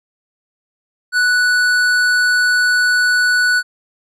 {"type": "tone with hard clipping", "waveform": "sine", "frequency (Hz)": 1480, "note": "F#6", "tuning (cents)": 0, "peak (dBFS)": -13, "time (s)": [1.12, 3.63], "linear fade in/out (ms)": 50, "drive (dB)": 11, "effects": []}